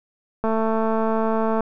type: click train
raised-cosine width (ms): 1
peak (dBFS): -10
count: 260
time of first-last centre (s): 0.44-1.607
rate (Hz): 222
effects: none